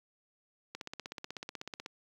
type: click train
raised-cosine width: 0.2 ms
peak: -23 dBFS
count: 19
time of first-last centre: 0.75-1.861 s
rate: 16.2 Hz
effects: high-pass 100 Hz 12 dB/octave + 9-bit